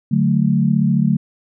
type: chord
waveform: sine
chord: D major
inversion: none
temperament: equal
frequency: 146.83 / 185 / 220 Hz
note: D3 / F#3 / A3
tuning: 0 / 0 / 0 cents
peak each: -17 dBFS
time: 0.11-1.17 s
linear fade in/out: 10 ms
effects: none